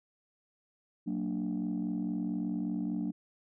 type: chord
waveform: sine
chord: Gb augmented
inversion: none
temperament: equal with one note detuned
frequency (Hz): 185 / 229.6 / 293.7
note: Gb3 / Bb3 / D4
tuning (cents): 0 / -26 / 0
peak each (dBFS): -34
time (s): 1.06-3.12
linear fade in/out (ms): 20
effects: tanh soft clip ceiling -26 dBFS